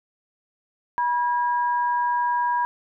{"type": "tone pair together", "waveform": "sine", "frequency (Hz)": [970, 1631.3], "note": ["B5", "G#6"], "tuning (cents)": [-31, -31], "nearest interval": "major sixth", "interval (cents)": 900, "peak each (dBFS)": [-20, -30], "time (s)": [0.98, 2.65], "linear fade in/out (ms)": 0, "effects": []}